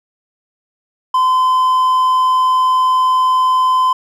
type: tone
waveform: triangle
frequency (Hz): 1025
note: C6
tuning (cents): -36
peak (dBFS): -8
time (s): 1.14-3.93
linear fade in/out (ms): 5
effects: none